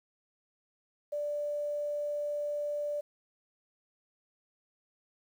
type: tone with quantisation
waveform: sine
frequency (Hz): 587.3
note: D5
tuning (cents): 0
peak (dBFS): -31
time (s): 1.12-3.01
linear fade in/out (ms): 10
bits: 10
effects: none